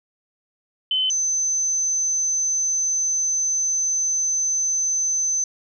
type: tone pair in turn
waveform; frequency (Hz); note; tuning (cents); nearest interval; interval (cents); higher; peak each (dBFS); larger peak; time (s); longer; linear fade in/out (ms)
sine; 3049 / 6139; G7 / G8; -49 / -37; octave; 1212; second; -18 / -19; first; 0.91-1.1 / 1.1-5.44; second; 2
effects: none